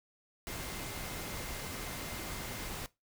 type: tone in noise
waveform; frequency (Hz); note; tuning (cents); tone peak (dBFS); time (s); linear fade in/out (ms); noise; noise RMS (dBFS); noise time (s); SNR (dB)
sine; 2093; C7; 0; -52; 0.48-2.69; 0; pink; -41; 0.47-2.86; -14
effects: noise-tail reverb RT60 0.2 s tail -19 dB re dry